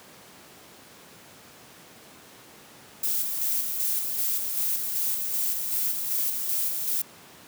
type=noise with tremolo; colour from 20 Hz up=violet; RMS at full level=-26 dBFS; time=3.03-7.02 s; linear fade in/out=5 ms; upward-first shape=square; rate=2.6 Hz; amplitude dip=35%; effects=pink hiss -49 dBFS RMS until 7.47 s + high-pass 150 Hz 12 dB/octave